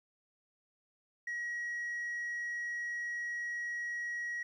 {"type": "tone", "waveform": "sine", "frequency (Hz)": 1906, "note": "A#6", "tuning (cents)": 38, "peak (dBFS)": -33, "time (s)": [1.27, 4.43], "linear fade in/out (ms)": 5, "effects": ["tanh soft clip ceiling -34 dBFS", "12-bit"]}